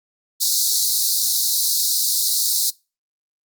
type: high-pass noise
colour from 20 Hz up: pink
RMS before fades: -19 dBFS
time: 0.4-2.71 s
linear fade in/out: 20 ms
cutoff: 3900 Hz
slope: 96 dB/octave
effects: noise-tail reverb RT60 0.3 s tail -24 dB re dry + Opus 48 kbps